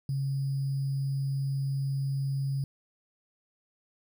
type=tone with sample-and-hold; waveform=sine; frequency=137.1 Hz; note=C#3; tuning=19 cents flat; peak=-27 dBFS; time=0.09-2.64 s; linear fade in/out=2 ms; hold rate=4900 Hz; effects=none